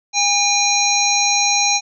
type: harmonic tone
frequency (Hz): 810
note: G#5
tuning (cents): -43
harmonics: 1 / 3 / 5 / 7 / 8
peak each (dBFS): -20 / -20 / -20 / -20 / -20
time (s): 0.13-1.81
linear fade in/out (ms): 50
effects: none